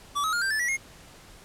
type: tone with pitch steps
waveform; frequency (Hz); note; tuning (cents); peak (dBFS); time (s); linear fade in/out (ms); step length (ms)
square; 1151 / 1277.1 / 1417 / 1572.3 / 1744.6 / 1935.7 / 2148; D6 / D#6 / F6 / G6 / A6 / B6 / C7; -35 / +45 / +25 / +5 / -15 / -35 / +45; -25; 0.15-0.773; 20; 89
effects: pink hiss -50 dBFS RMS until 1.44 s + low-pass 11000 Hz 12 dB/octave

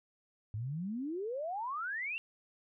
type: exponential sweep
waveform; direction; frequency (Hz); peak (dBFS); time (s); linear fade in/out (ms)
sine; up; 101.1 to 2794; -35; 0.54-2.18; 0
effects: none

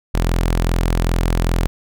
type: tone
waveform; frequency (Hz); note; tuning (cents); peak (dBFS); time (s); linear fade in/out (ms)
sawtooth; 42.52; F1; -46; -11; 0.14-1.67; 0
effects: none

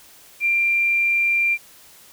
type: tone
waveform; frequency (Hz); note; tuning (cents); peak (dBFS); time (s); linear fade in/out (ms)
sine; 2376; D7; +20; -16; 0.4-1.58; 50
effects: white hiss -48 dBFS RMS until 2.12 s

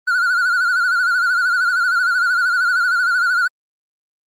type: tone with vibrato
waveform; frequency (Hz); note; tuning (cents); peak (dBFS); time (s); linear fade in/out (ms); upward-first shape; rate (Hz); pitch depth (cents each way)
triangle; 1441; F#6; -46; -12; 0.07-3.48; 10; sine; 13; 81
effects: Opus 24 kbps

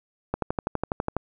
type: click train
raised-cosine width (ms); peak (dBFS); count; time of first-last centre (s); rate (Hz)
1; -11; 11; 0.34-1.166; 12.1
effects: none

